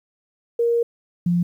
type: tone pair in turn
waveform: sine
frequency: 469.1 / 174.3 Hz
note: A#4 / F3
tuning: +11 / -3 cents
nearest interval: octave + perfect fourth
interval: 1714 cents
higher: first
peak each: -16 / -16 dBFS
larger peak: neither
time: 0.59-0.83 / 1.26-1.43 s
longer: first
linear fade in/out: 5 ms
effects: 9-bit